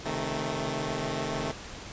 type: chord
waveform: 10% pulse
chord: A diminished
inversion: first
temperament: equal with one note detuned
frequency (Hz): 133.41 / 155.56 / 220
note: C3 / Eb3 / A3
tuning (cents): +34 / 0 / 0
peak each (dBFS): -26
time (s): 0.05-1.52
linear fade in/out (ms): 10
effects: pink hiss -42 dBFS RMS until 1.92 s + resampled to 16000 Hz